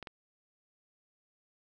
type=clicks; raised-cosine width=0.3 ms; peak=-26 dBFS; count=2; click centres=0.027 / 0.072 s; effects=none